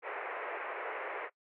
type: band-pass noise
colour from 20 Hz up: pink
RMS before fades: -40 dBFS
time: 0.02-1.3 s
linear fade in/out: 50 ms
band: 400 to 2400 Hz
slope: 48 dB/octave
effects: noise-tail reverb RT60 0.1 s tail -20 dB re dry